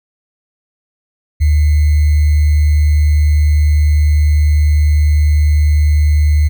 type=tone with sample-and-hold; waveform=sine; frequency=75 Hz; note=D2; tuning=37 cents sharp; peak=-7 dBFS; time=1.4-6.49 s; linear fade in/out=20 ms; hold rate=2100 Hz; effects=none